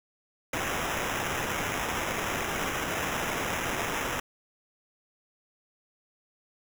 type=noise with sample-and-hold; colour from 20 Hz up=white; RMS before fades=-31 dBFS; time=0.53-4.2 s; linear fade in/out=5 ms; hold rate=4410 Hz; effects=none